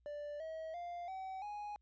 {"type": "tone with pitch steps", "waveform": "triangle", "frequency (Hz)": [587, 640.1, 698.1, 761.2, 830.1], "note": ["D5", "D#5", "F5", "F#5", "G#5"], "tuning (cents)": [-1, 49, -1, 49, -1], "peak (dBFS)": -40, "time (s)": [0.06, 1.76], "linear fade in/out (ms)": 0, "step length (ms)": 340, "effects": ["added 60 Hz sine -70 dBFS peak until 1.81 s", "resampled to 16000 Hz"]}